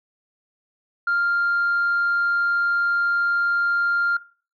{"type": "tone", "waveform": "sine", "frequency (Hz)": 1396.9, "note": "F6", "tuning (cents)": 0, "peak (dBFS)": -17, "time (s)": [1.07, 4.17], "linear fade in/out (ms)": 5, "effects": ["noise-tail reverb RT60 0.4 s tail -19 dB re dry", "tanh soft clip ceiling -15 dBFS"]}